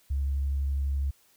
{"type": "tone with vibrato", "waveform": "sine", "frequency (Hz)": 69.3, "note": "C#2", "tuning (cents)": 0, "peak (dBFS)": -24, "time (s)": [0.1, 1.11], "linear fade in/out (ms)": 10, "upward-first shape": "triangle", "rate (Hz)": 12, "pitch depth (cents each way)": 15, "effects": ["tanh soft clip ceiling -21 dBFS", "white hiss -63 dBFS RMS until 1.36 s"]}